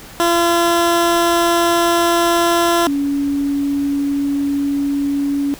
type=tone pair in turn; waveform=15% pulse / sine; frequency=341.1 / 282.3 Hz; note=F4 / C#4; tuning=-41 / +32 cents; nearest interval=minor third; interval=327 cents; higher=first; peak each=-6 / -15 dBFS; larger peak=first; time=0.2-2.87 / 2.87-5.54 s; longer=neither; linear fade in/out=0 ms; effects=pink hiss -37 dBFS RMS until 5.59 s